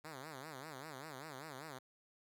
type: tone with vibrato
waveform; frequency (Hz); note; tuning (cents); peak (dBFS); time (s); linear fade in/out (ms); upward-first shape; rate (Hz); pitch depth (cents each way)
5% pulse; 143.9; D3; -35; -36; 0.04-1.79; 10; sine; 5.1; 200
effects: none